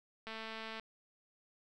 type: click train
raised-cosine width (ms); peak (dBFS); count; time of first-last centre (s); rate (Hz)
0.3; -29; 118; 0.27-0.797; 222
effects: none